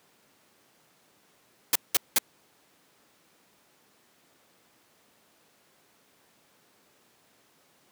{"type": "noise bursts", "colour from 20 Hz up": "white", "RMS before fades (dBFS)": -21, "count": 3, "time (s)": [1.73, 2.185], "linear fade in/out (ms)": 2, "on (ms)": 25, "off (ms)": 190, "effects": ["pink hiss -63 dBFS RMS until 7.91 s", "high-pass 200 Hz 12 dB/octave"]}